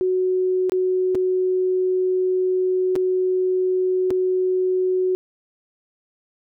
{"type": "tone with dropouts", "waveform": "sine", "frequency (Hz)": 370, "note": "F#4", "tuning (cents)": 0, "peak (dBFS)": -17, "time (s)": [0.01, 5.15], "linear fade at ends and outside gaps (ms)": 0, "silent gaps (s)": [[0.696, 0.72], [1.148, 1.153], [2.955, 2.961], [4.105, 4.11]], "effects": []}